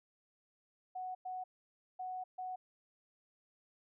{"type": "tone bursts at uneven times", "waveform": "sine", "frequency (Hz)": 740, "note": "F#5", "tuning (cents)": 0, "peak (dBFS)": -39, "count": 4, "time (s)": [[0.95, 1.15], [1.25, 1.44], [1.99, 2.24], [2.38, 2.56]], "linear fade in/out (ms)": 10, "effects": []}